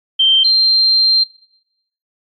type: tone pair in turn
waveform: sine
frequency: 3135 / 4162 Hz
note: G7 / C8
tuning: -1 / -10 cents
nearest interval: perfect fourth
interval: 491 cents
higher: second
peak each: -8 dBFS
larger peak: neither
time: 0.19-0.44 / 0.44-1.24 s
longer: second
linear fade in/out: 10 ms
effects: noise-tail reverb RT60 0.8 s tail -19 dB re dry + MP3 96 kbps